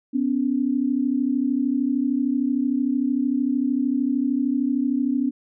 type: tone pair together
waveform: sine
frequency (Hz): 250 / 283.2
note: B3 / C#4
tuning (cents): +21 / +37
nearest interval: major second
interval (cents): 216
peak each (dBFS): -22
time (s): 0.13-5.31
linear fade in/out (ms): 20
effects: none